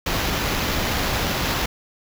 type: noise with sample-and-hold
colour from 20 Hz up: pink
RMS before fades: -23 dBFS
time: 0.06-1.66 s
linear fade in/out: 5 ms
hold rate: 8820 Hz
effects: none